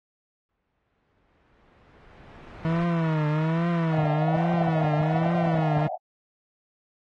pink noise with exponential growth, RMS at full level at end -38 dBFS, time 0.49-2.84 s, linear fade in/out 0 ms, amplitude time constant 510 ms
40% pulse tone with vibrato, 160.8 Hz, E3, 43 cents flat, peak -21 dBFS, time 2.65-5.87 s, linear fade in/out 0 ms, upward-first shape triangle, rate 1.2 Hz, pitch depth 130 cents each way
pink band-pass noise, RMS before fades -30 dBFS, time 3.9-5.98 s, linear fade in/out 50 ms, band 620 to 780 Hz, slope 96 dB/octave
effects low-pass 2000 Hz 12 dB/octave + AAC 32 kbps

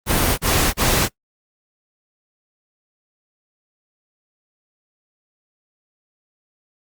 pink noise bursts, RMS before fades -17 dBFS, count 3, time 0.06-1.088 s, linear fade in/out 50 ms, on 320 ms, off 34 ms, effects noise-tail reverb RT60 0.1 s tail -22 dB re dry + Opus 32 kbps

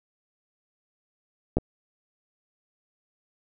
clicks, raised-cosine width 2 ms, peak -7 / -29 dBFS, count 2, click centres 1.57 / 1.584 s, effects none

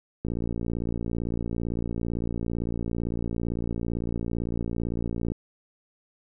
click train, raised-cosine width 3 ms, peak -17 dBFS, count 294, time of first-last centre 0.25-5.319 s, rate 57.8 Hz, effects none

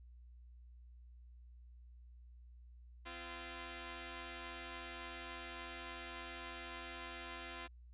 5% pulse tone pair together, 256.9 / 343.7 Hz, C4 / F4, -32 / -28 cents, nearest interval perfect fourth, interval 504 cents, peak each -40 / -36 dBFS, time 3.05-7.68 s, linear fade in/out 20 ms, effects added 60 Hz sine -55 dBFS peak until 7.93 s + resampled to 8000 Hz

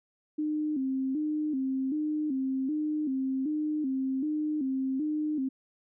sine tone with vibrato, 283.9 Hz, C#4, 41 cents sharp, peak -27 dBFS, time 0.38-5.49 s, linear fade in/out 10 ms, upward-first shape square, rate 1.3 Hz, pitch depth 120 cents each way, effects none

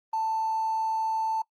triangle tone with hard clipping, 886 Hz, A5, 12 cents sharp, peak -25 dBFS, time 0.13-1.42 s, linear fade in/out 5 ms, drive 3 dB, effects noise-tail reverb RT60 0.1 s tail -22 dB re dry + Opus 32 kbps

